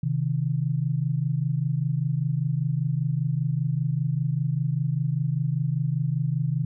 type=tone pair together; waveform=sine; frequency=131.22 / 156.3 Hz; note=C3 / D#3; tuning=+5 / +8 cents; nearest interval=minor third; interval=303 cents; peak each=-25 dBFS; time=0.03-6.65 s; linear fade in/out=5 ms; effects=none